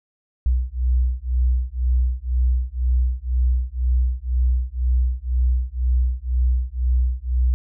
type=beating tone pair; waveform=sine; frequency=61.2 / 63.2 Hz; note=B1 / B1; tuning=-15 / +41 cents; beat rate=2 Hz; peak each=-20 dBFS; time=0.46-7.54 s; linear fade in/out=0 ms; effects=none